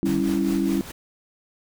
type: chord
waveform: sine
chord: C# diminished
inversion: second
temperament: equal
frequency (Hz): 196 / 277.2 / 329.6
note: G3 / C#4 / E4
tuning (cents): 0 / 0 / 0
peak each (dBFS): -24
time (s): 0.03-0.81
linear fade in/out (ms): 0
type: noise with tremolo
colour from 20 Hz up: pink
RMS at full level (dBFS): -35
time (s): 0.05-0.92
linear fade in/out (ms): 10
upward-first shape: sine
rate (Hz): 4.8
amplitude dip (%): 55
type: tone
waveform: sine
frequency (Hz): 151.2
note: D#3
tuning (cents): -49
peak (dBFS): -31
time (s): 0.07-0.21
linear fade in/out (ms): 10
effects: none